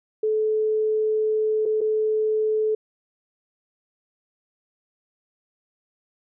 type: tone with dropouts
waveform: sine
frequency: 432.8 Hz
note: A4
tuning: 29 cents flat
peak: -19 dBFS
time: 0.23-2.75 s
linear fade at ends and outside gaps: 5 ms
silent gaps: 1.655-1.659 / 1.808-1.813 s
effects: none